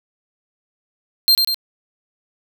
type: tone with echo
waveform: 45% pulse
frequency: 4178 Hz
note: C8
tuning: 3 cents flat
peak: -9 dBFS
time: 1.28-1.35 s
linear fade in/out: 0 ms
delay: 97 ms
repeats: 2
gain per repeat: -4 dB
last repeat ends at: 1.544 s
effects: none